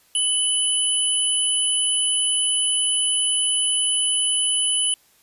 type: tone pair together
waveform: sine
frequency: 2984 / 10037 Hz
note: F#7 / D#9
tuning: +14 / +14 cents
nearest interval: octave + major sixth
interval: 2100 cents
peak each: -21 dBFS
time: 0.15-4.94 s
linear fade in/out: 2 ms
effects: white hiss -58 dBFS RMS until 5.22 s + resampled to 32000 Hz